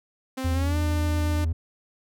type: tone with pitch glide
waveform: sawtooth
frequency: 261.6 to 298.8 Hz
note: C4 to D4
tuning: 0 to +30 cents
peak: -25 dBFS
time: 0.37-1.45 s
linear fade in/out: 10 ms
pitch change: +230 cents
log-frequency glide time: 0.53-0.77 s
type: tone with vibrato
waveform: triangle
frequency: 82 Hz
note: E2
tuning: 9 cents flat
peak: -20 dBFS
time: 0.44-1.53 s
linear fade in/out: 10 ms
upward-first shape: sine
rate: 8.5 Hz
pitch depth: 40 cents each way
effects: none